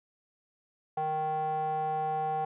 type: tone with band-pass filter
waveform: square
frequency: 155.56 Hz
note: D#3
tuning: in tune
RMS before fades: -31 dBFS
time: 0.97-2.45 s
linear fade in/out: 5 ms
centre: 720 Hz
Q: 9.5
effects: resampled to 8000 Hz